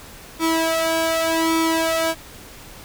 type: tone with flanger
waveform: sawtooth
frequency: 326 Hz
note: E4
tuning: 19 cents flat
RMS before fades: -20 dBFS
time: 0.39-2.15 s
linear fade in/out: 50 ms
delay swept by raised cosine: 0.87 to 1.79 ms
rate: 0.85 Hz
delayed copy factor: +0.85
effects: pink hiss -41 dBFS RMS until 2.84 s